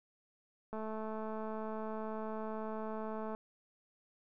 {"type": "click train", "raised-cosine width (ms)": 1, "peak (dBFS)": -29, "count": 572, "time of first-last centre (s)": [0.73, 3.349], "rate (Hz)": 218, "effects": []}